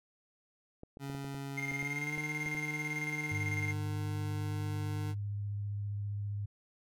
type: clicks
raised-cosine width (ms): 2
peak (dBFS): -33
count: 11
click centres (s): 0.834 / 0.971 / 1.099 / 1.149 / 1.246 / 1.346 / 1.716 / 1.828 / 2.178 / 2.462 / 2.55
type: tone with pitch glide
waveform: 25% pulse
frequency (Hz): 138.59 to 151.13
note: C#3 to D3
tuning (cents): 0 to +50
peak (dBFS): -35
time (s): 0.99-5.15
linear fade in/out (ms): 50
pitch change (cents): +150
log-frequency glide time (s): 1.75-2.16
type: tone with tremolo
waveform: triangle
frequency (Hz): 2114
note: C7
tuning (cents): +17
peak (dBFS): -32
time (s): 1.57-3.73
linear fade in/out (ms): 10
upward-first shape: square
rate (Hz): 18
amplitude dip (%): 60
type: tone with vibrato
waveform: sine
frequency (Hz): 102.1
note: G#2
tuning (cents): -29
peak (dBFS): -34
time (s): 3.31-6.46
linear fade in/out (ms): 10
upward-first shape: square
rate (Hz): 15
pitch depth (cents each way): 11
effects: none